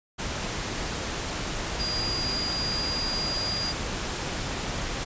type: tone in noise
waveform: sine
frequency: 4833 Hz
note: D8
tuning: 49 cents sharp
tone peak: -28 dBFS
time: 1.79-3.73 s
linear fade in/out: 20 ms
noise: pink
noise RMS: -31 dBFS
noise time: 0.18-5.05 s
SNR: 0 dB
effects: resampled to 16000 Hz